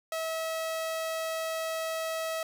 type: tone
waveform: sawtooth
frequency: 646 Hz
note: E5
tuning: 35 cents flat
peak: -27 dBFS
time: 0.12-2.43 s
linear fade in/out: 2 ms
effects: none